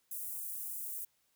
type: high-pass noise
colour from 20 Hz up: white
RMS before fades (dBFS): -41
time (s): 0.11-1.05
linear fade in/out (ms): 5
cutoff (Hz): 9200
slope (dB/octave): 24
effects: white hiss -75 dBFS RMS until 1.35 s

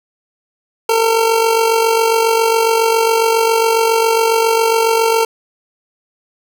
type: tone with amplitude modulation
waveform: 25% pulse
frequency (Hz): 453.2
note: A#4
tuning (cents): -49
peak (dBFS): -5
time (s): 0.89-5.25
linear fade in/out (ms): 5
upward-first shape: sine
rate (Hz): 47.3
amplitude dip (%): 50
effects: none

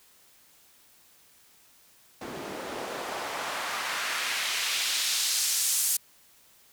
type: noise with band-pass filter sweep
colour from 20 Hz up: white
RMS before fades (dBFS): -30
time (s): 2.21-5.97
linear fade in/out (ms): 5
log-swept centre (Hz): 290 to 9600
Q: 1
effects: white hiss -59 dBFS RMS until 6.72 s

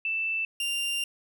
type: tone pair in turn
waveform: sine / 40% pulse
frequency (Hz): 2652 / 2788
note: E7 / F7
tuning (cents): +10 / -4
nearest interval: minor second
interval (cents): 86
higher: second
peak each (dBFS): -26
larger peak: neither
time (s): 0.05-0.45 / 0.6-1.04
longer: second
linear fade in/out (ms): 2
effects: none

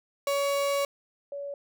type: tone pair in turn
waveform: 35% pulse / sine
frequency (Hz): 562 / 566.2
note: C#5 / C#5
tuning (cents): +24 / +37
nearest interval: unison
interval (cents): 13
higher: second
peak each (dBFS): -23 / -33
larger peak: first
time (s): 0.27-0.85 / 1.32-1.54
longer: first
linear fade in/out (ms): 2
effects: none

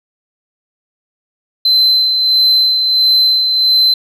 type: tone with tremolo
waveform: sine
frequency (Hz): 4068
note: C8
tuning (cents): -50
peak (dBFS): -4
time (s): 1.65-3.94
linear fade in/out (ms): 5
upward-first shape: sine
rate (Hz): 1.5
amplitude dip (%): 50
effects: tanh soft clip ceiling -6 dBFS

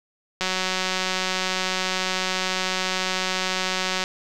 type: click train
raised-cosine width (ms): 0.2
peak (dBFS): -7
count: 676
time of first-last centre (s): 0.41-4.039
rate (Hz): 186
effects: none

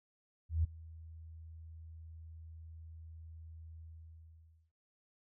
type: tone with ADSR envelope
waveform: sine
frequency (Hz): 80.9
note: E2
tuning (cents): -32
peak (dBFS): -26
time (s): 0.49-4.72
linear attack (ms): 150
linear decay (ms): 13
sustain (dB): -22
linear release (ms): 910
effects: none

